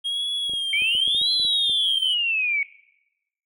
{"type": "tone with vibrato", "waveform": "triangle", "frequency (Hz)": 3246, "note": "G#7", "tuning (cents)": -40, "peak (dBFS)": -22, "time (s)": [0.04, 2.15], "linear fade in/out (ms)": 20, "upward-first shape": "sine", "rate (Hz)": 0.91, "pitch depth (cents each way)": 68}
{"type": "clicks", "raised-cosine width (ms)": 2, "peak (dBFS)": -29, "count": 10, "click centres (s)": [0.496, 0.536, 0.821, 0.951, 1.078, 1.148, 1.215, 1.399, 1.45, 1.696]}
{"type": "linear two-way sweep", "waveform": "sine", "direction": "up then down", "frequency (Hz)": [2213, 4117, 2213], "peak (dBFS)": -20, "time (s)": [0.73, 2.63], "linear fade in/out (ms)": 2, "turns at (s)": 1.32}
{"effects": ["noise-tail reverb RT60 0.9 s tail -20 dB re dry"]}